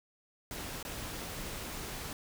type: noise with dropouts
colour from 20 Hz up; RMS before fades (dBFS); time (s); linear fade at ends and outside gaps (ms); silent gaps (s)
pink; -41; 0.51-2.13; 1; 0.828-0.85
effects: none